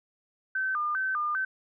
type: tone with vibrato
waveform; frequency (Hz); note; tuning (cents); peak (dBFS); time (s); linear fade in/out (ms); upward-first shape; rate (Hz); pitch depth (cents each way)
sine; 1362; F6; -44; -26; 0.55-1.45; 5; square; 2.5; 210
effects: none